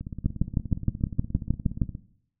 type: two click trains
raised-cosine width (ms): 5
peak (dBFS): -10 / -22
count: 11 / 34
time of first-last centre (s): 0.26-1.818 / 0.01-1.951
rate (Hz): 6.42 / 17
effects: noise-tail reverb RT60 0.7 s tail -17 dB re dry